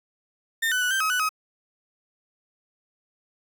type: tone with pitch steps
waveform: 35% pulse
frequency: 1815 / 1499 / 1478 / 1565 / 1274 / 1486 / 1267 Hz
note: A#6 / F#6 / F#6 / G6 / D#6 / F#6 / D#6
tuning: -47 / +22 / -2 / -3 / +41 / +7 / +31 cents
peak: -20 dBFS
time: 0.62-1.292 s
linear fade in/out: 10 ms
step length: 96 ms
effects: 8-bit